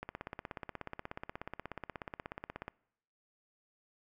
click train, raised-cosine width 0.5 ms, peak -25 dBFS, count 45, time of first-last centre 0.03-2.681 s, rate 16.6 Hz, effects noise-tail reverb RT60 0.8 s tail -25 dB re dry

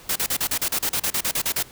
white noise bursts, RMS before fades -23 dBFS, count 15, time 0.09-1.628 s, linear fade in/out 5 ms, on 68 ms, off 37 ms, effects pink hiss -46 dBFS RMS until 1.71 s

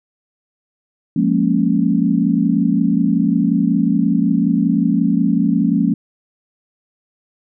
sine chord, Bb minor seventh, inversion second, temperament equal with one note detuned, 176.34 / 207.7 / 233.1 / 277.2 Hz, F3 / Ab3 / Bb3 / Db4, +17 / 0 / 0 / 0 cents, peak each -18 dBFS, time 1.16-5.94 s, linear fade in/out 5 ms, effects none

